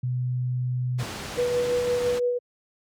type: tone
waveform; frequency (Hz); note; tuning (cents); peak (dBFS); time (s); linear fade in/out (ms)
sine; 125.3; B2; +25; -23; 0.03-1.03; 5
type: low-pass noise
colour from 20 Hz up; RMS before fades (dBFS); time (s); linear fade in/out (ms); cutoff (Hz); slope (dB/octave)
pink; -34; 0.98-2.2; 20; 7400; 12
type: tone with tremolo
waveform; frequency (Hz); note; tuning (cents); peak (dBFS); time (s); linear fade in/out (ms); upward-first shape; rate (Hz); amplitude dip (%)
sine; 489; B4; -17; -20; 1.37-2.39; 20; sine; 5.9; 35
effects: high-pass 80 Hz 12 dB/octave